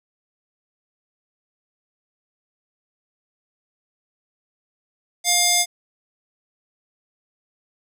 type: tone with band-pass filter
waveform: square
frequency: 707 Hz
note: F5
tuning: 21 cents sharp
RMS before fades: -18 dBFS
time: 5.24-5.66 s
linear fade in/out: 50 ms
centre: 7200 Hz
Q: 1.2
effects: none